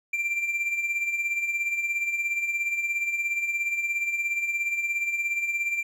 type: tone with tremolo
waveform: triangle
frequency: 2363 Hz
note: D7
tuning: 10 cents sharp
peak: -21 dBFS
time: 0.13-5.83 s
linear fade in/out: 5 ms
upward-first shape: sine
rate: 17 Hz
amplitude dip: 55%
effects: none